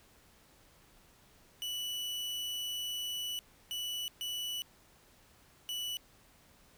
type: tone bursts at uneven times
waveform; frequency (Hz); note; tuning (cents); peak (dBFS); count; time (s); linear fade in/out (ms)
40% pulse; 2960; F#7; 0; -35; 4; 1.62-3.39 / 3.71-4.08 / 4.21-4.62 / 5.69-5.97; 0
effects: pink hiss -63 dBFS RMS until 6.77 s